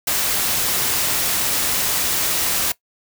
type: noise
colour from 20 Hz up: white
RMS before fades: -20 dBFS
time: 0.07-2.72 s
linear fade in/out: 5 ms
effects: noise-tail reverb RT60 0.1 s tail -19 dB re dry